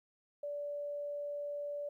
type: tone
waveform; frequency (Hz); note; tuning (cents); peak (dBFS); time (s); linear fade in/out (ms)
sine; 580; D5; -22; -37; 0.43-1.89; 5
effects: 13-bit